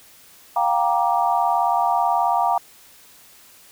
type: chord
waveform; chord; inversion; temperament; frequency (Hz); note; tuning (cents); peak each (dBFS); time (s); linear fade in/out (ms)
sine; G minor seventh; third; just; 705.6 / 784 / 940.8 / 1176; F5 / G5 / Bb5 / D6; +18 / 0 / +16 / +2; -21 / -22 / -21 / -26; 0.56-2.58; 5
effects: white hiss -49 dBFS RMS until 3.71 s